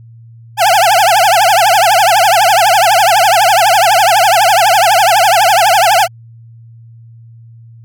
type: tone with vibrato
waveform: 40% pulse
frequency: 762 Hz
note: G5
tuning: 49 cents flat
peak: -5 dBFS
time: 0.57-6.08 s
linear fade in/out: 50 ms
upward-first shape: triangle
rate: 12 Hz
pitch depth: 280 cents each way
effects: added 115 Hz sine -34 dBFS peak until 7.84 s